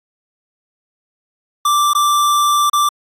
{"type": "tone with dropouts", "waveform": "square", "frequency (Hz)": 1174.7, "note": "D6", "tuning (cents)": 0, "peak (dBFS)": -12, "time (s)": [1.65, 2.89], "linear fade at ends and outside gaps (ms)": 5, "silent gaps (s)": [[1.934, 1.949], [2.698, 2.731]], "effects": ["AAC 64 kbps"]}